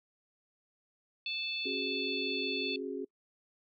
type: harmonic tone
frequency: 877 Hz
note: A5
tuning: 6 cents flat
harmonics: 3 / 4 / 5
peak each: -36 / -38 / -40 dBFS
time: 1.26-2.76 s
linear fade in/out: 2 ms
type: chord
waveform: sine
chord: C# suspended fourth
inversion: none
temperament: equal with one note detuned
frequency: 270.9 / 370 / 415.3 Hz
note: C#4 / F#4 / G#4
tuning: -40 / 0 / 0 cents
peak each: -39 dBFS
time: 1.65-3.05 s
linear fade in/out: 10 ms
effects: noise-tail reverb RT60 0.1 s tail -25 dB re dry + MP3 96 kbps